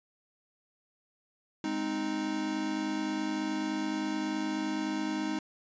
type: chord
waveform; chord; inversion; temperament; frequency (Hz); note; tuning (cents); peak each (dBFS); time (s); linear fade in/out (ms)
square; Ab major; none; equal; 207.7 / 261.6 / 311.1; Ab3 / C4 / Eb4; 0 / 0 / 0; -38 / -38 / -33; 1.64-5.39; 2
effects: resampled to 16000 Hz